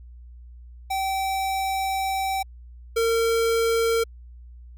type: tone pair in turn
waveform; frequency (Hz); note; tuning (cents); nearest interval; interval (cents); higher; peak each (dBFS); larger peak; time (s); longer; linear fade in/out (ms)
square; 772 / 457.4; G5 / A#4; -27 / -33; major sixth; 906; first; -24 / -20; second; 0.9-2.43 / 2.96-4.04; first; 10
effects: added 60 Hz sine -41 dBFS peak until 4.77 s